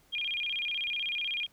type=tone with vibrato; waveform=sine; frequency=2794 Hz; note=F7; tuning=in tune; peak=-30 dBFS; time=0.12-1.47 s; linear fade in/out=20 ms; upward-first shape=square; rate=16 Hz; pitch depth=250 cents each way; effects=pink hiss -64 dBFS RMS until 1.52 s